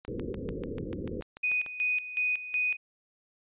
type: click train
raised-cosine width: 0.3 ms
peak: -27 dBFS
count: 12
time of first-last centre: 0.05-1.663 s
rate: 6.82 Hz
type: low-pass noise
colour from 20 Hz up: white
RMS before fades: -36 dBFS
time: 0.08-1.21 s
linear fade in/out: 0 ms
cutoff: 510 Hz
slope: 96 dB/octave
type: tone with tremolo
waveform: sine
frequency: 2489 Hz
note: D#7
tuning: in tune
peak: -25 dBFS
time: 1.43-2.77 s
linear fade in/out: 10 ms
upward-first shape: square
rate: 2.7 Hz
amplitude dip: 75%
effects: resampled to 8000 Hz